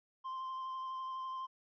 triangle tone with vibrato, 1046 Hz, C6, 1 cent flat, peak -37 dBFS, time 0.24-1.47 s, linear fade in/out 20 ms, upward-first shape triangle, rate 12 Hz, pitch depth 17 cents each way, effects resampled to 11025 Hz

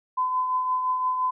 sine tone with tremolo, 1016 Hz, B5, 49 cents sharp, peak -20 dBFS, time 0.17-1.31 s, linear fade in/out 10 ms, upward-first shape triangle, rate 5.8 Hz, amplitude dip 45%, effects none

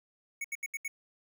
square tone bursts, 2222 Hz, C#7, 4 cents sharp, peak -34 dBFS, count 5, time 0.41-0.88 s, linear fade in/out 5 ms, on 34 ms, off 75 ms, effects none

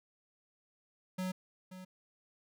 square tone with echo, 185 Hz, F#3, in tune, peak -35 dBFS, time 1.18-1.32 s, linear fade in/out 10 ms, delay 530 ms, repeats 1, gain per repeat -12 dB, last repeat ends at 1.85 s, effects none

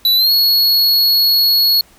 square tone with pitch glide, 3960 to 4343 Hz, B7 to C#8, +4 to -36 cents, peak -10 dBFS, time 0.05-1.81 s, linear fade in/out 2 ms, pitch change +160 cents, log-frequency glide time 0.16-0.31 s, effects pink hiss -48 dBFS RMS until 1.98 s

